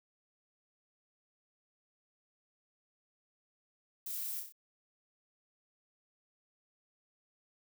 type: noise with echo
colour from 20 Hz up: violet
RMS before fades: -41 dBFS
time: 4.06-4.4 s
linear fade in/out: 5 ms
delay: 31 ms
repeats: 4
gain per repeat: -4 dB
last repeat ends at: 4.524 s
effects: none